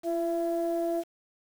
sine tone pair together, 339.7 / 671 Hz, F4 / E5, -48 / +31 cents, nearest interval octave, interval 1179 cents, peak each -28 dBFS, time 0.03-1.04 s, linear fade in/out 50 ms, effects tanh soft clip ceiling -20 dBFS + 8-bit

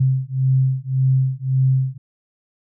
sine beating tone pair, 130.81 / 132.61 Hz, C3 / C3, 0 / +24 cents, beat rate 1.8 Hz, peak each -18 dBFS, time 0-1.98 s, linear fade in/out 10 ms, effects none

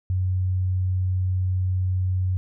sine tone, 92.5 Hz, F#2, in tune, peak -20 dBFS, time 0.1-2.37 s, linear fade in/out 0 ms, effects none

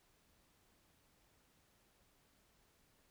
silence, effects pink hiss -73 dBFS RMS until 3.1 s

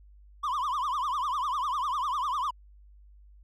triangle tone with vibrato, 1095 Hz, C#6, 22 cents flat, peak -25 dBFS, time 0.43-2.51 s, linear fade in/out 10 ms, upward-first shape triangle, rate 10 Hz, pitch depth 240 cents each way, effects added 50 Hz sine -51 dBFS peak until 3.43 s

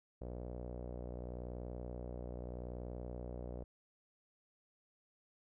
sawtooth tone with low-pass filter, 60.8 Hz, B1, 26 cents flat, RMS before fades -45 dBFS, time 0.21-3.64 s, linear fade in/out 5 ms, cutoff 560 Hz, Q 2.9, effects none

